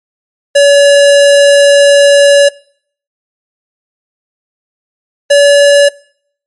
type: tone pair in turn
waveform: square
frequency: 568 / 570.8 Hz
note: C#5 / D5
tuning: +42 / -49 cents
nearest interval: unison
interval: 9 cents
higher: second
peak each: -3 dBFS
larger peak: neither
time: 0.55-2.49 / 5.3-5.89 s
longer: first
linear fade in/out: 10 ms
effects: noise-tail reverb RT60 0.6 s tail -24 dB re dry + MP3 48 kbps